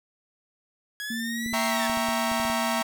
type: exponential two-way sweep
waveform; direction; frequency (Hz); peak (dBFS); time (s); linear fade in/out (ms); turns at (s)
sawtooth; up then down; 1661.2 to 2105 to 1708; -28; 1-1.87; 0; 1.66
type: tone with pitch glide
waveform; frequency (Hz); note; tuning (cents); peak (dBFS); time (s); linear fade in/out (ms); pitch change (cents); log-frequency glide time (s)
sine; 230.4 to 233.6; A#3 to A#3; -20 to +4; -30; 1.1-2.82; 5; +24; 1.68-1.79
type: clicks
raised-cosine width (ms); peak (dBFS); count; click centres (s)
3; -27; 9; 1.462 / 1.529 / 1.898 / 1.973 / 2.087 / 2.316 / 2.4 / 2.452 / 2.5
type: chord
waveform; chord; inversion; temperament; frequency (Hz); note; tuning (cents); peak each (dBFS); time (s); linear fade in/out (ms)
sawtooth; E diminished seventh; none; equal; 659.3 / 784 / 932.3 / 1108.7; E5 / G5 / Bb5 / Db6; 0 / 0 / 0 / 0; -25 / -29 / -26 / -29; 1.53-2.83; 10
effects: none